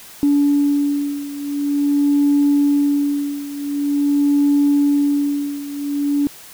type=beating tone pair; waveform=sine; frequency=286.6 / 287.06 Hz; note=D4 / D4; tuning=-42 / -39 cents; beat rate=0.46 Hz; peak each=-15 / -18 dBFS; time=0.23-6.27 s; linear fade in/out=0 ms; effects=tanh soft clip ceiling -7 dBFS + white hiss -40 dBFS RMS until 6.53 s